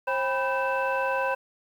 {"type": "tone cluster", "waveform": "sine", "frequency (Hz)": [534, 796, 989, 1542, 2640], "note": ["C5", "G5", "B5", "G6", "E7"], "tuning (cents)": [35, 26, 2, -29, 2], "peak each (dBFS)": [-27, -32, -28, -30, -34], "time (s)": [0.07, 1.35], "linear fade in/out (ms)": 10, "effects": ["tanh soft clip ceiling -16 dBFS", "9-bit"]}